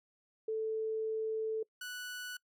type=tone pair in turn; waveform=sine / sawtooth; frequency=440 / 1480 Hz; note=A4 / F#6; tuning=0 / 0 cents; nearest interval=octave + major sixth; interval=2100 cents; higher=second; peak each=-32 / -37 dBFS; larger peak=first; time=0.48-1.63 / 1.81-2.37 s; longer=first; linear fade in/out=5 ms; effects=noise-tail reverb RT60 0.1 s tail -24 dB re dry